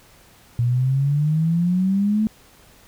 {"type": "exponential sweep", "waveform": "sine", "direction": "up", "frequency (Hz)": [117.9, 220], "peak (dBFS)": -16, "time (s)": [0.59, 2.27], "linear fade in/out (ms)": 0, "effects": ["pink hiss -51 dBFS RMS until 2.87 s"]}